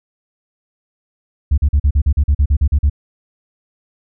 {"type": "tone bursts", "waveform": "sine", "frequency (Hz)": 71.7, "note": "D2", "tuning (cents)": -41, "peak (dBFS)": -7, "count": 13, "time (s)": [1.51, 2.898], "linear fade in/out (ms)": 10, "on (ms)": 68, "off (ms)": 42, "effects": ["tanh soft clip ceiling -7 dBFS"]}